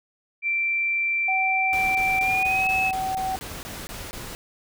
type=tone with pitch glide; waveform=sine; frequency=2349 to 2591 Hz; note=D7 to E7; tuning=0 to -30 cents; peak=-21 dBFS; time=0.42-2.93 s; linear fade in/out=50 ms; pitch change=+170 cents; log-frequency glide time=2.19-2.69 s
type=tone; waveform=sine; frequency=759 Hz; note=F#5; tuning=44 cents sharp; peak=-24 dBFS; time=1.28-3.36 s; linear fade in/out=5 ms
type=noise bursts; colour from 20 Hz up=pink; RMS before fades=-36 dBFS; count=11; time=1.73-4.35 s; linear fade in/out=0 ms; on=220 ms; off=20 ms
effects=none